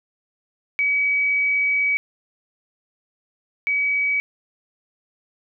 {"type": "tone pair in turn", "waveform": "sine", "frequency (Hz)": [2274, 2274], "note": ["C#7", "C#7"], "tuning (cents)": [44, 44], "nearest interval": "unison", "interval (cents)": 0, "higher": "neither", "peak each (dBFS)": [-17, -18], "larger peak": "first", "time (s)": [[0.79, 1.97], [3.67, 4.2]], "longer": "first", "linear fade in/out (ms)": 0, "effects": []}